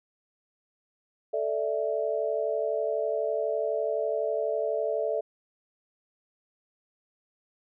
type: chord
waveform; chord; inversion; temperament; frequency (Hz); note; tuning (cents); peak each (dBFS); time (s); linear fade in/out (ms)
sine; A suspended fourth; none; equal; 440 / 587.3 / 659.3; A4 / D5 / E5; 0 / 0 / 0; -30; 1.33-5.21; 10
effects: none